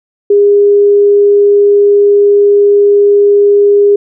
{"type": "tone", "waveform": "sine", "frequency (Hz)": 407.1, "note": "G#4", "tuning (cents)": -35, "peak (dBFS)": -3, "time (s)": [0.3, 3.96], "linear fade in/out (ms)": 5, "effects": []}